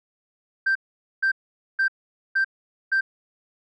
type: tone bursts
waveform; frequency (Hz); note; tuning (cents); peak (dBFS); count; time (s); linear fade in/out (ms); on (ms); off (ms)
sine; 1568; G6; 0; -16; 5; 0.66-3.01; 10; 94; 470
effects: tanh soft clip ceiling -16 dBFS